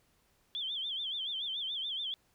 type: tone with vibrato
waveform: sine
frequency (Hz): 3322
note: G#7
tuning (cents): 0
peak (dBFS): -34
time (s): 0.55-2.14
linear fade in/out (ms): 0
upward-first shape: sine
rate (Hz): 7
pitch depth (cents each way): 140
effects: pink hiss -71 dBFS RMS until 2.34 s